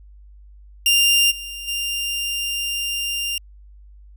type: tone with level steps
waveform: sawtooth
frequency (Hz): 2794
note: F7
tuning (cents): 0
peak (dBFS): -10 / -27 / -19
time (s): 0.86-3.38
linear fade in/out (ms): 2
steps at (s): 1.3 / 1.67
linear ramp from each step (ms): 20
effects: added 50 Hz sine -42 dBFS peak until 4.16 s